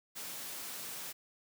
white high-pass noise, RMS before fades -43 dBFS, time 0.15-1.13 s, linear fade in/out 20 ms, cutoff 120 Hz, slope 96 dB/octave, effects none

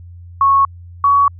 sine tone pair in turn, 1102 / 1125.2 Hz, C#6 / C#6, -11 / +26 cents, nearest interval unison, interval 37 cents, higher second, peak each -8 dBFS, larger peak neither, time 0.41-0.65 / 1.04-1.28 s, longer neither, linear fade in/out 2 ms, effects added 87 Hz sine -33 dBFS peak until 1.39 s

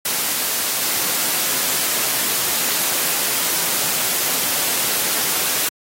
white noise, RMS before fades -20 dBFS, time 0.05-5.69 s, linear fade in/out 5 ms, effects high-pass 150 Hz 12 dB/octave + AAC 48 kbps

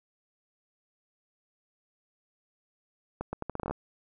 accelerating click train, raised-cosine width 1 ms, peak -19 dBFS, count 11, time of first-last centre 3.21-3.71 s, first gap 120 ms, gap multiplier 0.78, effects none

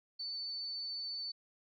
sine tone, 4507 Hz, C#8, 28 cents sharp, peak -38 dBFS, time 0.19-1.32 s, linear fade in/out 10 ms, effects none

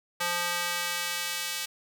square tone with high-pass filter sweep, 174.61 Hz, F3, in tune, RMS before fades -31 dBFS, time 0.2-1.66 s, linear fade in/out 10 ms, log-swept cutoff 990 to 2800 Hz, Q 0.72, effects none

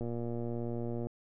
click train, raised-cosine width 2 ms, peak -25 dBFS, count 126, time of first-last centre 0.01-1.069 s, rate 118 Hz, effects none

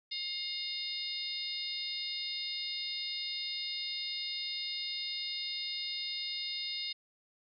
harmonic tone with a mistuned harmonic, 710 Hz, F5, 28 cents sharp, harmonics 3 / 4 / 5 / 6 / 7, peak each -45 / -45 / -39 / -42 / -41 dBFS, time 0.11-6.93 s, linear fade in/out 10 ms, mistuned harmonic 5, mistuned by +58 cents, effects none

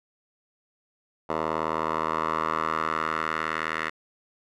10% pulse tone with band-pass filter sweep, 79.5 Hz, D#2, 38 cents sharp, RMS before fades -28 dBFS, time 1.29-3.9 s, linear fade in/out 10 ms, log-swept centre 820 to 1700 Hz, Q 2.7, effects none

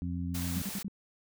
harmonic tone, 87.31 Hz, F2, in tune, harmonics 1 / 2 / 3, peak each -35 / -36 / -38 dBFS, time 0.02-0.62 s, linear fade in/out 0 ms
white noise, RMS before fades -40 dBFS, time 0.34-0.83 s, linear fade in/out 10 ms
sine tone bursts, 196 Hz, G3, in tune, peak -33 dBFS, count 4, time 0.56-0.882 s, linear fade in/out 2 ms, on 37 ms, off 58 ms
effects none

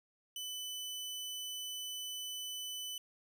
sawtooth tone, 3000 Hz, F#7, 23 cents sharp, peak -37 dBFS, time 0.36-2.98 s, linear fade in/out 2 ms, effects none

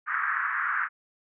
pink band-pass noise, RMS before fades -28 dBFS, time 0.06-0.89 s, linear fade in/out 50 ms, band 1200 to 1800 Hz, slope 48 dB/octave, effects none

